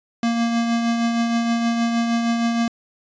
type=tone with tremolo; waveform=square; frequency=232.8 Hz; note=A#3; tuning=2 cents flat; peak=-17 dBFS; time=0.23-2.68 s; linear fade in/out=2 ms; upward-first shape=triangle; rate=6.4 Hz; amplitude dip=40%; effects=resampled to 16000 Hz